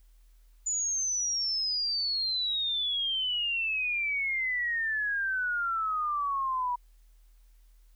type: exponential sweep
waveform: sine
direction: down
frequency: 7020 to 966 Hz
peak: -27 dBFS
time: 0.66-6.76 s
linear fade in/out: 10 ms
effects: added 40 Hz sine -55 dBFS peak until 7.95 s + white hiss -72 dBFS RMS until 7.95 s